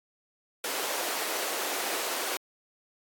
pink high-pass noise, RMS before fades -32 dBFS, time 0.64-2.37 s, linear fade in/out 2 ms, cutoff 370 Hz, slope 24 dB/octave, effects AAC 64 kbps

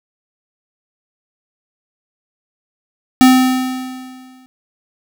square tone with exponential decay, 257.2 Hz, C4, 30 cents flat, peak -4 dBFS, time 3.21-4.46 s, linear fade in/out 0 ms, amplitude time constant 270 ms, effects none

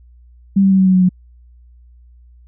sine tone with pitch steps, 196 / 193.64 / 191.3 / 189 / 186.72 / 184.47 / 182.24 Hz, G3 / G3 / G3 / F#3 / F#3 / F#3 / F#3, 0 / -21 / -42 / +37 / +16 / -5 / -26 cents, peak -8 dBFS, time 0.56-1.092 s, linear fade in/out 10 ms, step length 76 ms, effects added 60 Hz sine -42 dBFS peak until 2.47 s

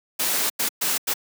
white noise bursts at uneven times, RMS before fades -23 dBFS, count 4, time 0.19-0.5 / 0.59-0.69 / 0.81-0.98 / 1.07-1.14 s, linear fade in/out 10 ms, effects high-pass 200 Hz 12 dB/octave

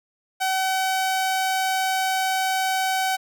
sawtooth tone, 759 Hz, F#5, 44 cents sharp, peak -17 dBFS, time 0.4-3.17 s, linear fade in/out 20 ms, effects none

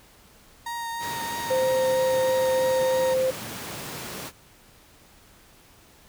35% pulse tone with vibrato, 932.3 Hz, A#5, in tune, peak -28 dBFS, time 0.66-3.14 s, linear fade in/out 5 ms, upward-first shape triangle, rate 3.1 Hz, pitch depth 19 cents each way
pink high-pass noise, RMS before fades -36 dBFS, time 0.99-4.32 s, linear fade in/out 50 ms, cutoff 100 Hz, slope 24 dB/octave
sine tone, 520 Hz, C5, 11 cents flat, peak -20 dBFS, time 1.5-3.31 s, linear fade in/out 10 ms
effects pink hiss -54 dBFS RMS until 6.08 s

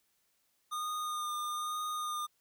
square tone with vibrato, 1220 Hz, D#6, 34 cents flat, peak -35 dBFS, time 0.71-2.27 s, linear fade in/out 20 ms, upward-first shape sine, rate 1.1 Hz, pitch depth 18 cents each way, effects white hiss -75 dBFS RMS until 2.4 s

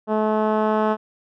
10% pulse tone with low-pass filter sweep, 215.6 Hz, A3, 35 cents flat, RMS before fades -20 dBFS, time 0.07-0.97 s, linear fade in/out 50 ms, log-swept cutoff 820 to 1300 Hz, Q 0.82, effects none

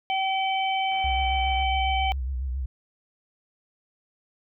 harmonic tone, 768 Hz, G5, 36 cents flat, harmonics 1 / 3 / 4, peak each -24 / -30 / -31 dBFS, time 0.1-2.12 s, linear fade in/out 0 ms
click train, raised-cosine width 0.5 ms, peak -33 dBFS, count 54, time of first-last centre 0.92-1.625 s, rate 75.2 Hz
sine tone with vibrato, 64.9 Hz, C2, 13 cents flat, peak -26 dBFS, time 1.04-2.66 s, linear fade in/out 5 ms, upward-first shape sine, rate 7.3 Hz, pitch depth 95 cents each way
effects none

